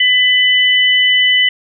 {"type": "tone pair together", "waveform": "sine", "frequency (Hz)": [2000, 2997], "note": ["B6", "F#7"], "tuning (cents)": [21, 22], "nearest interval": "perfect fifth", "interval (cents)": 701, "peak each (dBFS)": -11, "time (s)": [0, 1.49], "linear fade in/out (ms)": 5, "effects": []}